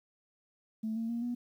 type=tone with pitch steps; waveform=sine; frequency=220 / 227.1 / 234.4 / 242 Hz; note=A3 / A#3 / A#3 / B3; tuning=0 / -45 / +10 / -35 cents; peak=-31 dBFS; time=0.83-1.35 s; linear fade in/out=10 ms; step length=130 ms; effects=tanh soft clip ceiling -27 dBFS + 11-bit